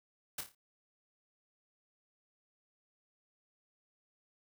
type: noise with echo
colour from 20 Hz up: white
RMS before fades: -38 dBFS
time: 0.38-0.41 s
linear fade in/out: 5 ms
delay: 28 ms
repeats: 5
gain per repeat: -7 dB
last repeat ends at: 0.55 s
effects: none